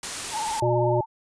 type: noise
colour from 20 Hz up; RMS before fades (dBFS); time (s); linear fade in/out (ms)
white; -31; 0.03-0.6; 2
type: tone with vibrato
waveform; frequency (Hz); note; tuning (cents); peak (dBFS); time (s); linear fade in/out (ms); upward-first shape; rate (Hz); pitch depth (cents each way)
sine; 879; A5; -2; -26; 0.31-1.06; 50; triangle; 18; 94
type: harmonic tone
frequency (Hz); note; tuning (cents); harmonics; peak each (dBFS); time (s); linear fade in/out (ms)
120.5; B2; -42; 1 / 3 / 5; -24 / -24 / -24; 0.62-1.01; 5
effects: resampled to 22050 Hz